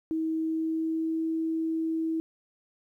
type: tone with pitch glide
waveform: sine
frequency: 320.1 to 323.3 Hz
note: D#4 to E4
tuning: +49 to -34 cents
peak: -26 dBFS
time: 0.11-2.2 s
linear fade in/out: 0 ms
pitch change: +17 cents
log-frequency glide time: 0.37-1.24 s
effects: 11-bit